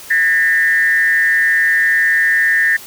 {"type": "tone with frequency modulation", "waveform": "sine", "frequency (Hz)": 1810, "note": "A6", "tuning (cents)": 48, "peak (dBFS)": -10, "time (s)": [0.1, 2.77], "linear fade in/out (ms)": 10, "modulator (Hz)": 162, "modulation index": 0.79, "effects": ["white hiss -35 dBFS RMS until 2.86 s"]}